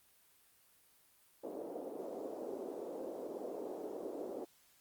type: band-pass noise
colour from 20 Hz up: white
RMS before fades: -44 dBFS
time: 1.43-4.45 s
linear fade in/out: 10 ms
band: 310 to 540 Hz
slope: 24 dB/octave
effects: white hiss -68 dBFS RMS until 4.8 s + Opus 32 kbps